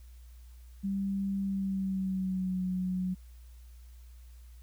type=tone with pitch glide; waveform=sine; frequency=196.1 to 184.03 Hz; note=G3 to F#3; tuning=+1 to -9 cents; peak=-29 dBFS; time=0.83-3.15 s; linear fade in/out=20 ms; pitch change=-110 cents; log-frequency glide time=1.41-2.63 s; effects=added 60 Hz sine -48 dBFS peak until 4.62 s + white hiss -66 dBFS RMS until 4.62 s